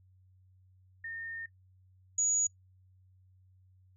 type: tone pair in turn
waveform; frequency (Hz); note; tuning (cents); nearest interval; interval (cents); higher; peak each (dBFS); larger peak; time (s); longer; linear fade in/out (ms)
sine; 1826 / 6807; A#6 / G#8; -36 / +42; octave + major seventh; 2278; second; -38 / -26; second; 1.04-1.46 / 2.18-2.47; first; 5
effects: noise-tail reverb RT60 0.1 s tail -19 dB re dry + added 93 Hz sine -60 dBFS peak until 3.96 s